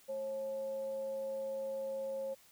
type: tone with frequency modulation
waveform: sine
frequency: 540 Hz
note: C#5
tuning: 45 cents flat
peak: -36 dBFS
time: 0.08-2.35 s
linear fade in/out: 20 ms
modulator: 324 Hz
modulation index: 0.22
effects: white hiss -63 dBFS RMS until 2.51 s